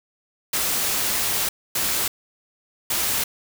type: noise bursts at uneven times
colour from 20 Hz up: white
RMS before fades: -23 dBFS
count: 3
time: 0.53-1.49 / 1.75-2.08 / 2.9-3.24 s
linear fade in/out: 5 ms
effects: none